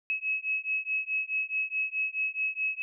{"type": "beating tone pair", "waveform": "sine", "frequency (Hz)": [2568, 2572.7], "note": ["E7", "E7"], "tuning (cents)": [-46, -43], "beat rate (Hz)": 4.7, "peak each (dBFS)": -31, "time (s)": [0.1, 2.82], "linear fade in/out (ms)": 0, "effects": []}